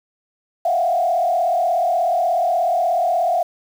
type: tone with frequency modulation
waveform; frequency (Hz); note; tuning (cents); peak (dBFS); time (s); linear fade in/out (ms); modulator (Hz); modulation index
sine; 699; F5; +1; -15; 0.65-3.43; 5; 36.6; 1.3
effects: 7-bit